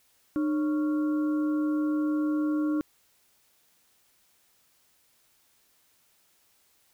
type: harmonic tone with a mistuned harmonic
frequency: 277.2 Hz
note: C#4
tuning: in tune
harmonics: 1 / 2 / 4 / 5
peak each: -24 / -40 / -43 / -44 dBFS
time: 0.36-2.81 s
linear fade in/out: 0 ms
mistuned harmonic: 1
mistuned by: +150 cents
effects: white hiss -66 dBFS RMS until 6.93 s